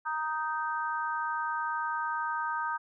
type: chord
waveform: sine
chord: Eb major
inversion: second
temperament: just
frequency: 933.4 / 1244.5 / 1555.6 Hz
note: Bb5 / Eb6 / G6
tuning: +2 / 0 / -14 cents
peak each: -33 / -34 / -35 dBFS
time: 0.05-2.78 s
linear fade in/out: 20 ms
effects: none